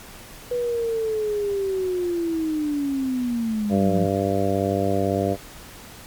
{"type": "linear sweep", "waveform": "sine", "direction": "down", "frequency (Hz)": [491.9, 172.7], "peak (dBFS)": -21, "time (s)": [0.51, 4.06], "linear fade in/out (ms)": 5}
{"type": "harmonic tone", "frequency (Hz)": 98, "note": "G2", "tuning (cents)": 0, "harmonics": [1, 2, 3, 4, 5, 6, 7], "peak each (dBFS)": [-27, -27, -27, -27, -27, -27, -27], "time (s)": [3.69, 5.37], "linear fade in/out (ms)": 50}
{"effects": ["pink hiss -42 dBFS RMS until 6.06 s", "MP3 96 kbps"]}